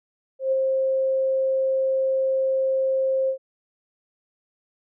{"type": "tone with ADSR envelope", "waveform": "sine", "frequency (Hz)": 530, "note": "C5", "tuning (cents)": 22, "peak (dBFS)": -17, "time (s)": [0.39, 3.38], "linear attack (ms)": 130, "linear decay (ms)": 16, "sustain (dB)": -2, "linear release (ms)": 92, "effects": []}